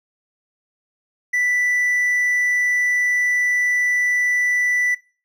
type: tone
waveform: triangle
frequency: 1975.5 Hz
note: B6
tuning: in tune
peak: -15 dBFS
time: 1.33-4.95 s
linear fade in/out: 10 ms
effects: noise-tail reverb RT60 0.4 s tail -22 dB re dry